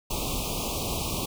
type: band-stop noise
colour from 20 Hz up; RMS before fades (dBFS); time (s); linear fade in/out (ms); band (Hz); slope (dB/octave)
pink; -30; 0.1-1.26; 10; 1200 to 2400; 96
effects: none